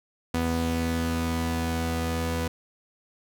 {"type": "tone pair together", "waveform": "sawtooth", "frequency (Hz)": [82.41, 247], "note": ["E2", "B3"], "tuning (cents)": [0, 0], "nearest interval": "octave + perfect fifth", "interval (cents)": 1900, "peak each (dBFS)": [-24, -24], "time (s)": [0.34, 2.48], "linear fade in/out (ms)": 5, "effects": []}